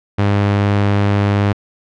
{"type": "tone", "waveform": "sawtooth", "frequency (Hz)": 101.3, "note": "G#2", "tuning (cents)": -43, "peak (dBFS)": -8, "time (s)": [0.18, 1.53], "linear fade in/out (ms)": 10, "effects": ["low-pass 3000 Hz 12 dB/octave"]}